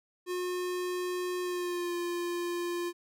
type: tone with pitch glide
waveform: square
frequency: 360 to 348.5 Hz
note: F#4 to F4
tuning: -47 to -4 cents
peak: -32 dBFS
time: 0.26-2.93 s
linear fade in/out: 50 ms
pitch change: -57 cents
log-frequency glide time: 1.42-1.95 s
effects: none